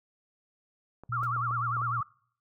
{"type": "clicks", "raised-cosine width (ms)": 1, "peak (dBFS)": -33, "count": 6, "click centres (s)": [1.036, 1.23, 1.364, 1.51, 1.768, 1.817]}
{"type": "tone with pitch glide", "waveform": "sine", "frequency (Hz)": [120, 118.62], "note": ["B2", "A#2"], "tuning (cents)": [-49, 31], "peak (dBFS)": -34, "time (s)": [1.09, 2.01], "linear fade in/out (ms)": 5, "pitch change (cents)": -20, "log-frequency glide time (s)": [1.23, 1.59]}
{"type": "tone with vibrato", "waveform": "sine", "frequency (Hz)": 1244.5, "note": "D#6", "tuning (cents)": 0, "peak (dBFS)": -28, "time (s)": [1.12, 2.03], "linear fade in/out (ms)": 5, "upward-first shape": "sine", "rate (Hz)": 10, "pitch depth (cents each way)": 210}
{"type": "noise with exponential decay", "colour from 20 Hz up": "pink", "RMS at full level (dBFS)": -46, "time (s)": [1.23, 1.31], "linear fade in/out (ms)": 5, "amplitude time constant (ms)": 16}
{"effects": ["noise-tail reverb RT60 0.6 s tail -24 dB re dry"]}